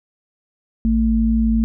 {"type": "tone pair together", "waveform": "sine", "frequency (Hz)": [56.08, 224.3], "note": ["A1", "A3"], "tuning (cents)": [34, 34], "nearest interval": "2 octaves", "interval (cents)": 2400, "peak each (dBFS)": [-18, -15], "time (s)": [0.85, 1.64], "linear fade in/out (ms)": 0, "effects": []}